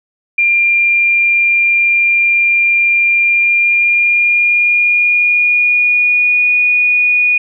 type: tone with pitch glide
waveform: sine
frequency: 2391 to 2458 Hz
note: D7 to D#7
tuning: +30 to -22 cents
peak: -8 dBFS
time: 0.38-7.38 s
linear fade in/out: 5 ms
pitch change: +48 cents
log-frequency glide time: 3.13-6.52 s
effects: none